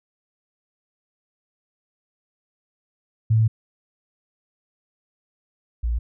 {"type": "tone pair in turn", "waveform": "sine", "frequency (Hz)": [111, 58.09], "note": ["A2", "A#1"], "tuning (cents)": [16, -5], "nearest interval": "major seventh", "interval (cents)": 1121, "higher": "first", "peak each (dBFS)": [-14, -20], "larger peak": "first", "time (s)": [[3.3, 3.48], [5.83, 5.99]], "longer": "first", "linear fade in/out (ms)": 10, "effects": []}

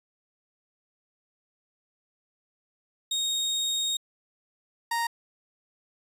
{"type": "tone pair in turn", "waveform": "30% pulse", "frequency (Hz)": [3729, 932.2], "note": ["A#7", "A#5"], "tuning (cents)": [0, 0], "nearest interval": "2 octaves", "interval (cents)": 2400, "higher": "first", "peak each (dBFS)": -23, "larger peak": "neither", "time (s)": [[3.11, 3.97], [4.91, 5.07]], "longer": "first", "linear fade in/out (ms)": 5, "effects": ["resampled to 32000 Hz"]}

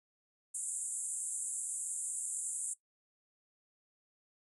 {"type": "band-pass noise", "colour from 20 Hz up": "white", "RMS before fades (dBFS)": -39, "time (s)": [0.54, 2.74], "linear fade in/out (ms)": 10, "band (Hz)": [7200, 10000], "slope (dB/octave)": 96, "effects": ["noise-tail reverb RT60 0.1 s tail -17 dB re dry"]}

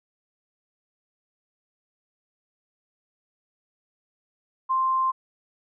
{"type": "tone", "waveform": "sine", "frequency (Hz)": 1050, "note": "C6", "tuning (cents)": 6, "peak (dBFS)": -20, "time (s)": [4.69, 5.12], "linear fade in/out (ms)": 20, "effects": []}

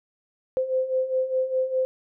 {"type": "beating tone pair", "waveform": "sine", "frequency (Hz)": [515, 519.9], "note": ["C5", "C5"], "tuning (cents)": [-28, -11], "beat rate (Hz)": 4.9, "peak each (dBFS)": [-28, -23], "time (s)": [0.57, 1.85], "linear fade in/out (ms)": 0, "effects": []}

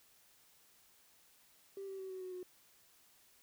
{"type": "tone with pitch steps", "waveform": "triangle", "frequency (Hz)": [392, 386.2, 380.4, 374.7, 369.1, 363.6], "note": ["G4", "G4", "F#4", "F#4", "F#4", "F#4"], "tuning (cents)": [0, -26, 48, 22, -4, -30], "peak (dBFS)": -39, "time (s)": [1.77, 2.43], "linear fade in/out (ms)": 2, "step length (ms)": 110, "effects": ["tanh soft clip ceiling -40 dBFS", "white hiss -67 dBFS RMS until 3.42 s"]}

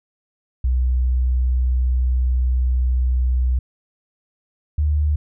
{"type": "tone pair in turn", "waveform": "sine", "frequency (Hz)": [62.7, 74.56], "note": ["B1", "D2"], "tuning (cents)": [27, 27], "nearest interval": "minor third", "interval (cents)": 300, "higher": "second", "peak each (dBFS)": -15, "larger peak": "neither", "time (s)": [[0.64, 3.59], [4.78, 5.16]], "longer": "first", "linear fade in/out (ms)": 5, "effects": []}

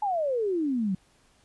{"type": "exponential sweep", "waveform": "sine", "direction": "down", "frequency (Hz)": [863, 180], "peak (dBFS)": -24, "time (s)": [0.02, 0.95], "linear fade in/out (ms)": 5, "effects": ["pink hiss -63 dBFS RMS until 1.44 s", "resampled to 24000 Hz"]}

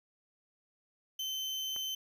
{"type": "tone", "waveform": "35% pulse", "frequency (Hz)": 3077, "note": "G7", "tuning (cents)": -33, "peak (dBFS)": -33, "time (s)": [1.19, 1.95], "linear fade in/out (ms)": 5}
{"type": "click", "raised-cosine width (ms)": 0.5, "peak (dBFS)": -33, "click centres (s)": 1.763}
{"effects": []}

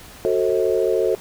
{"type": "chord", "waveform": "sine", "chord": "F# diminished seventh", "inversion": "none", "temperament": "just", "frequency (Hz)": [370, 444, 532.8, 639.4], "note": ["F#4", "A4", "C5", "Eb5"], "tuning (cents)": [0, 16, 31, 47], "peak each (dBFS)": [-21, -20, -23, -26], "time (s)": [0.25, 1.15], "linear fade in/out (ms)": 0, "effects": ["pink hiss -42 dBFS RMS until 1.2 s"]}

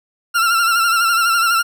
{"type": "tone with vibrato", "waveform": "40% pulse", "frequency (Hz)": 1369, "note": "F6", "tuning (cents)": -35, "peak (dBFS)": -12, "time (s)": [0.34, 1.63], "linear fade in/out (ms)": 20, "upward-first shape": "sine", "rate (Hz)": 12, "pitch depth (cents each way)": 55, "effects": []}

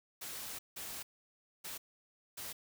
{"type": "noise bursts at uneven times", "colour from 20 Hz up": "white", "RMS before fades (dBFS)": -44, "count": 4, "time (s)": [[0.21, 0.59], [0.76, 1.03], [1.64, 1.78], [2.37, 2.53]], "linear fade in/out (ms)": 10, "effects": []}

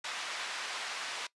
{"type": "band-pass noise", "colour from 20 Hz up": "pink", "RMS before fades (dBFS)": -39, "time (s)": [0.04, 1.27], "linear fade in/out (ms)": 5, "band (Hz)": [1100, 5100], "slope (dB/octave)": 12, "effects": ["noise-tail reverb RT60 0.1 s tail -20 dB re dry", "resampled to 24000 Hz"]}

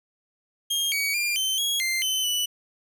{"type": "tone with pitch steps", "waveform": "sawtooth", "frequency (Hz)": [3227, 2258, 2397, 3089, 3315, 2090, 3049, 2967], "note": ["G7", "C#7", "D7", "G7", "G#7", "C7", "G7", "F#7"], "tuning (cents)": [50, 31, 35, -26, -4, -2, -49, 4], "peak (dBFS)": -20, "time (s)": [0.7, 2.46], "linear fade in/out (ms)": 10, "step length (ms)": 220, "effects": []}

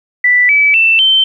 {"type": "tone with pitch steps", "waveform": "sine", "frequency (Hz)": [1975.5, 2296, 2668, 3100], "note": ["B6", "D7", "E7", "G7"], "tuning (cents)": [0, -40, 20, -20], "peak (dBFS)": -6, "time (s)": [0.24, 1.24], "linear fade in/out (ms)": 5, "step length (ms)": 250, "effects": ["8-bit"]}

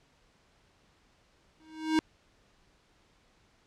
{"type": "tone with exponential growth", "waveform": "square", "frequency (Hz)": 315.2, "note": "D#4", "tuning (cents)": 23, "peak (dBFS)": -21, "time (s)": [1.6, 1.99], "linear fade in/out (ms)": 0, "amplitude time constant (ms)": 84, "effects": ["pink hiss -66 dBFS RMS until 3.66 s", "low-pass 6000 Hz 12 dB/octave"]}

